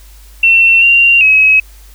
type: tone with pitch steps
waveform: sine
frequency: 2704 / 2766 / 2556 Hz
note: E7 / F7 / D#7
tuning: +43 / -17 / +46 cents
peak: -4 dBFS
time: 0.43-1.6 s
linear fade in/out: 5 ms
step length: 390 ms
effects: added 50 Hz sine -35 dBFS peak until 1.94 s + white hiss -44 dBFS RMS until 1.94 s